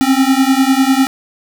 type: beating tone pair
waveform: square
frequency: 261.6 / 271.6 Hz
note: C4 / C#4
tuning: 0 / -35 cents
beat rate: 10 Hz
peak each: -13 dBFS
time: 0.01-1.07 s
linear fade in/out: 0 ms
effects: none